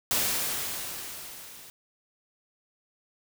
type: noise with level ramp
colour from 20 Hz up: white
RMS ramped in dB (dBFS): -25 to -48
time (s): 0.11-1.7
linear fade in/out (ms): 0
effects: none